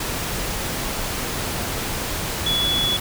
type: tone in noise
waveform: sine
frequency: 3400 Hz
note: G#7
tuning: 40 cents sharp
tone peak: -19 dBFS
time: 2.46-2.97 s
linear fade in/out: 5 ms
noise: pink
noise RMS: -26 dBFS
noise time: 0-3 s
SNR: +4 dB
effects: none